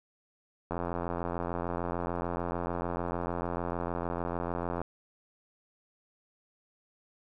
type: click train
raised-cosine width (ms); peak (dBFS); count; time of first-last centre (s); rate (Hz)
1; -19; 357; 0.71-4.816; 86.7
effects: none